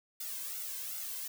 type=noise with flanger; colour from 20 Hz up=blue; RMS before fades=-40 dBFS; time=0.2-1.28 s; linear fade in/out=5 ms; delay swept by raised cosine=1.4 to 1.94 ms; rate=2.6 Hz; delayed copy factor=+0.8; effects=none